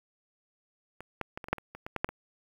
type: clicks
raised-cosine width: 0.5 ms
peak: -27 / -17 / -22 / -25 / -25 / -10 / -28 / -28 / -23 / -16 / -10 / -23 dBFS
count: 12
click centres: 1.006 / 1.213 / 1.375 / 1.442 / 1.485 / 1.53 / 1.583 / 1.75 / 1.865 / 1.963 / 2.045 / 2.09 s
effects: 8-bit